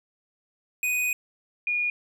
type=tone pair in turn; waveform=square / sine; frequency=2489 / 2439 Hz; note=D#7 / D#7; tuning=0 / -35 cents; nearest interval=unison; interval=35 cents; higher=first; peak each=-24 / -23 dBFS; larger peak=second; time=0.83-1.13 / 1.67-1.9 s; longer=first; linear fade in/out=2 ms; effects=none